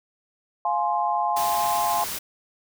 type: chord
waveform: sine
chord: F minor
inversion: none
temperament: just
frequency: 698.5 / 838.1 / 1047.7 Hz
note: F5 / Ab5 / C6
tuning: 0 / +16 / +2 cents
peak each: -26 / -24 / -26 dBFS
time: 0.65-2.04 s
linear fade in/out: 2 ms
type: noise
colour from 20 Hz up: white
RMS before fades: -31 dBFS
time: 1.36-2.19 s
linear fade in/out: 10 ms
effects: none